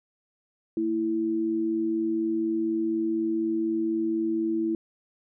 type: tone pair together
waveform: sine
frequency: 225.9 / 330 Hz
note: A3 / E4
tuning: +46 / +2 cents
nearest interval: perfect fifth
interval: 656 cents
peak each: -32 / -24 dBFS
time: 0.77-4.75 s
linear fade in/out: 2 ms
effects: none